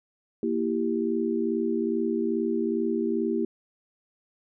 sine chord, E diminished, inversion second, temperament equal, 233.1 / 329.6 / 392 Hz, Bb3 / E4 / G4, 0 / 0 / 0 cents, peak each -28 dBFS, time 0.43-3.45 s, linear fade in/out 2 ms, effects none

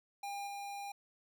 square tone with level steps, 804 Hz, G5, 44 cents sharp, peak -40 / -42 dBFS, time 0.23-0.92 s, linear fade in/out 5 ms, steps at 0.47 s, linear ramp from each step 2 ms, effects none

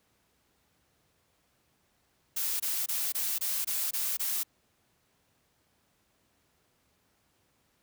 blue noise bursts, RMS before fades -31 dBFS, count 8, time 2.36-4.434 s, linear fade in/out 10 ms, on 240 ms, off 22 ms, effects pink hiss -71 dBFS RMS until 7.82 s + high-pass 60 Hz 12 dB/octave

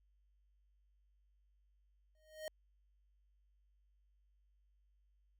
square tone with exponential growth, 622.3 Hz, D#5, in tune, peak -40 dBFS, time 2.15-2.48 s, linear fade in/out 1 ms, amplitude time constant 70 ms, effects added 50 Hz sine -70 dBFS peak until 5.39 s

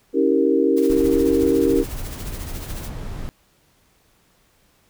sine chord, C# diminished seventh, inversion none, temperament equal with one note detuned, 277.2 / 323.8 / 392 / 466.2 Hz, C#4 / E4 / G4 / Bb4, 0 / -31 / 0 / 0 cents, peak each -20 dBFS, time 0.13-1.85 s, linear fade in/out 50 ms
white noise with tremolo, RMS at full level -36 dBFS, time 0.76-2.9 s, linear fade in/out 20 ms, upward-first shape triangle, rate 14 Hz, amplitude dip 70%
brown noise, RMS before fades -30 dBFS, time 0.9-3.29 s, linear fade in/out 0 ms
effects pink hiss -60 dBFS RMS until 4.89 s

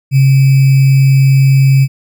sine tone with sample-and-hold, 135.1 Hz, C#3, 44 cents flat, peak -4 dBFS, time 0.11-1.88 s, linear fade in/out 50 ms, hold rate 2450 Hz, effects none

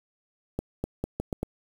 accelerating click train, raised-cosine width 2 ms, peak -15 dBFS, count 6, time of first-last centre 0.59-1.43 s, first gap 250 ms, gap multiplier 0.8, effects 7-bit

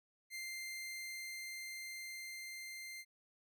sawtooth tone with level ramp, 2093 Hz, C7, in tune, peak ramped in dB -39 to -43 dBFS, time 0.3-3.05 s, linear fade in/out 50 ms, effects none

